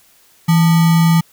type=tone with sample-and-hold; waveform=sine; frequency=165.2 Hz; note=E3; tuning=4 cents sharp; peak=-8 dBFS; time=0.48-1.21 s; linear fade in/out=10 ms; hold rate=1050 Hz; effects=white hiss -51 dBFS RMS until 1.32 s